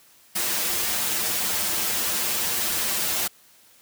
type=noise with comb filter; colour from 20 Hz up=white; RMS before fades=-25 dBFS; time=0.35-3.28 s; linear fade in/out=10 ms; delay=7.3 ms; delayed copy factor=-0.85; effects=white hiss -55 dBFS RMS until 3.81 s + high-pass 80 Hz 12 dB/octave